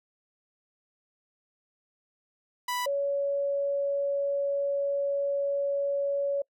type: tone pair in turn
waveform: sawtooth / sine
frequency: 987.8 / 562.1 Hz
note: B5 / C#5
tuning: 0 / +24 cents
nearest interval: minor seventh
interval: 976 cents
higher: first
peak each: -25 dBFS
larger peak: neither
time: 2.68-2.86 / 2.86-6.42 s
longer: second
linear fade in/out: 5 ms
effects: noise-tail reverb RT60 0.1 s tail -25 dB re dry